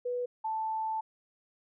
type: tone pair in turn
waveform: sine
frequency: 491.5 / 880.1 Hz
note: B4 / A5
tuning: -8 / 0 cents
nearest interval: minor seventh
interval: 1008 cents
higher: second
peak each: -30 / -30 dBFS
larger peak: neither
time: 0.05-0.26 / 0.44-1.01 s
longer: second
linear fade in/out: 10 ms
effects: none